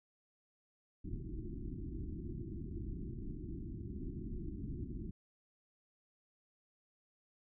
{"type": "low-pass noise", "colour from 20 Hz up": "pink", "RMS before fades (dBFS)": -43, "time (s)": [1.04, 5.11], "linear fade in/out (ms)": 10, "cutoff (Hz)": 370, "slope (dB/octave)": 96, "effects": []}